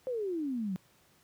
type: exponential sweep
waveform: sine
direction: down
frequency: 529 to 177.8 Hz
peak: -31 dBFS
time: 0.07-0.76 s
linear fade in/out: 0 ms
effects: pink hiss -65 dBFS RMS until 1.23 s + high-pass 80 Hz 12 dB/octave